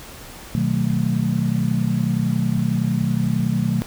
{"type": "chord", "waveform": "sine", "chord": "B dominant seventh", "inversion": "none", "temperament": "just", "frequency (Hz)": [123.47, 154.34, 185.21, 222.2], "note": ["B2", "D#3", "F#3", "A3"], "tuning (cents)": [0, -14, 2, 17], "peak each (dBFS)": -23, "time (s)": [0.55, 3.82], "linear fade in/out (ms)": 0, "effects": ["pink hiss -39 dBFS RMS until 3.86 s"]}